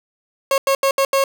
30% pulse tone bursts at uneven times, 545 Hz, C#5, 29 cents flat, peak -11 dBFS, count 5, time 0.51-0.58 / 0.67-0.75 / 0.83-0.91 / 0.98-1.05 / 1.13-1.24 s, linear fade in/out 2 ms, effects none

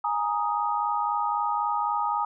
sine chord, Ab suspended second, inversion none, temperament just, 830.6 / 934.4 / 1245.9 Hz, Ab5 / Bb5 / Eb6, 0 / +4 / +2 cents, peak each -28 dBFS, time 0.04-2.25 s, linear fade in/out 5 ms, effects none

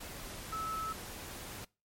sine tone in noise, 1303 Hz, E6, 20 cents flat, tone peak -35 dBFS, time 0.52-0.93 s, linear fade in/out 10 ms, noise pink, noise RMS -45 dBFS, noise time 0-1.65 s, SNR +7 dB, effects noise-tail reverb RT60 0.3 s tail -24 dB re dry + MP3 64 kbps

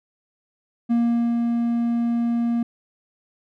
triangle tone with ADSR envelope, 235 Hz, A#3, 14 cents sharp, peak -14 dBFS, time 0.89-2.63 s, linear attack 23 ms, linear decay 430 ms, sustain -3 dB, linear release 4 ms, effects none

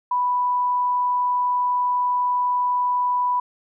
sine tone, 988 Hz, B5, in tune, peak -18 dBFS, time 0.11-3.4 s, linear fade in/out 5 ms, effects none

